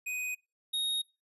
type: tone pair in turn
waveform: square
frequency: 2498 / 3743 Hz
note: D#7 / A#7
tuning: +6 / +6 cents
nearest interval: perfect fifth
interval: 700 cents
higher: second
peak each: -34 / -30 dBFS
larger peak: second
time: 0.06-0.35 / 0.73-1.02 s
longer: neither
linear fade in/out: 10 ms
effects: noise-tail reverb RT60 0.3 s tail -25 dB re dry + resampled to 32000 Hz